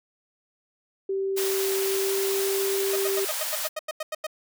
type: tone with pitch glide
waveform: sine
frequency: 388.1 to 391.5 Hz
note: G4 to G4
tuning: -17 to -2 cents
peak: -24 dBFS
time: 1.09-3.25 s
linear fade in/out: 5 ms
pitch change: +15 cents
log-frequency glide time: 1.72-2.48 s
type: high-pass noise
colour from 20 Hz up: white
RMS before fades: -30 dBFS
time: 1.36-3.69 s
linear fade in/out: 20 ms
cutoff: 500 Hz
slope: 96 dB/octave
type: tone bursts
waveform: sawtooth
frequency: 622.3 Hz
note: D#5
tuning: in tune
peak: -24 dBFS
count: 12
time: 2.93-4.268 s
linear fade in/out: 5 ms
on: 29 ms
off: 90 ms
effects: none